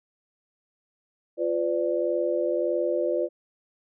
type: chord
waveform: sine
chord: B diminished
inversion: second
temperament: equal with one note detuned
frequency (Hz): 349.2 / 505.7 / 587.3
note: F4 / B4 / D5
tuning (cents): 0 / +41 / 0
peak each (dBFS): -27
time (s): 1.37-3.29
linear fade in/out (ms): 50
effects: none